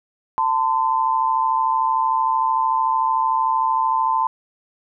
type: tone pair together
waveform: sine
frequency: 893 / 1026.3 Hz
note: A5 / C6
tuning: +25 / -34 cents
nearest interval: major second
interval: 241 cents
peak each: -19 / -19 dBFS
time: 0.38-4.27 s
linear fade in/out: 0 ms
effects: none